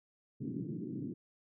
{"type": "band-pass noise", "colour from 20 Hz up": "white", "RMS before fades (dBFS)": -40, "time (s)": [0.4, 1.14], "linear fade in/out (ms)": 10, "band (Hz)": [120, 340], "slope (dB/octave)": 48, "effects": []}